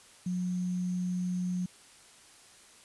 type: tone with sample-and-hold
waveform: sine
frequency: 180.7 Hz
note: F#3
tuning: 41 cents flat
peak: -29 dBFS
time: 0.26-1.66 s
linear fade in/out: 5 ms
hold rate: 6300 Hz
effects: white hiss -56 dBFS RMS until 2.84 s + resampled to 24000 Hz